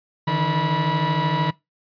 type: tone cluster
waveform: 40% pulse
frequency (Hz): 148.2 / 161.3 / 974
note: D3 / E3 / B5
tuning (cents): +16 / -37 / -24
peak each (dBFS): -23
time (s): 0.27-1.51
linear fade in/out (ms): 10
effects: noise-tail reverb RT60 0.2 s tail -22 dB re dry + resampled to 11025 Hz